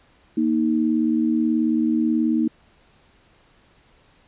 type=tone pair together; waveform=sine; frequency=234.4 / 312.9 Hz; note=A#3 / D#4; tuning=+10 / +10 cents; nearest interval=perfect fourth; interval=500 cents; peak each=-20 dBFS; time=0.37-2.48 s; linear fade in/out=5 ms; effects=pink hiss -57 dBFS RMS until 4.27 s + resampled to 8000 Hz